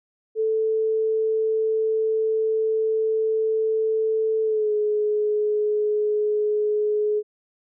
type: tone with pitch glide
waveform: sine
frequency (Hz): 440 to 421.8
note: A4 to G#4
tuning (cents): 0 to +27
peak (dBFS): -19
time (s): 0.35-7.23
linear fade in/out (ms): 50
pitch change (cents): -73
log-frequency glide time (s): 4.43-4.72
effects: none